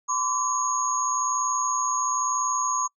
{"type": "tone cluster", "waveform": "sine", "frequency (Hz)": [1025, 1146, 6610], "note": ["C6", "D6", "G#8"], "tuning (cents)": [-36, -43, -9], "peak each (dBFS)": -27, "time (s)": [0.08, 2.88], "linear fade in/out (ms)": 20, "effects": ["noise-tail reverb RT60 0.1 s tail -25 dB re dry"]}